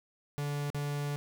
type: tone with dropouts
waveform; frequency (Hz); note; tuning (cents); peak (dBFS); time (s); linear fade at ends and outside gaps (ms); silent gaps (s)
45% pulse; 144.8; D3; -24; -32; 0.38-1.16; 0; 0.702-0.746
effects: none